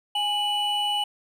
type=tone pair together; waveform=triangle; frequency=827.7 / 2960 Hz; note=G#5 / F#7; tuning=-6 / 0 cents; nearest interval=octave + minor seventh; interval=2206 cents; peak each=-25 / -23 dBFS; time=0.15-1.04 s; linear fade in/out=5 ms; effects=none